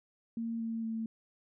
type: tone with pitch steps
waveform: sine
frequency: 229.3 / 226.8 / 224.3 Hz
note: A#3 / A#3 / A3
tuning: -28 / -47 / +34 cents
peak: -33 dBFS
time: 0.37-1.06 s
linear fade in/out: 2 ms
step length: 230 ms
effects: none